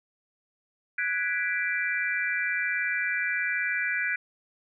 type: chord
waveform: sine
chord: G# half-diminished seventh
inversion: third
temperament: equal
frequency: 1480 / 1661.2 / 1975.5 / 2349 Hz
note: F#6 / G#6 / B6 / D7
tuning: 0 / 0 / 0 / 0 cents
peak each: -31 dBFS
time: 0.98-4.16 s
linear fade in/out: 5 ms
effects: none